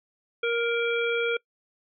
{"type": "harmonic tone", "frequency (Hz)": 468.4, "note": "A#4", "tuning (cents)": 8, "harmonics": [1, 3, 5, 7], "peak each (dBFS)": [-25, -30, -31, -36], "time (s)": [0.43, 1.37], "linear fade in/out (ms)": 5, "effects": ["noise-tail reverb RT60 0.1 s tail -24 dB re dry"]}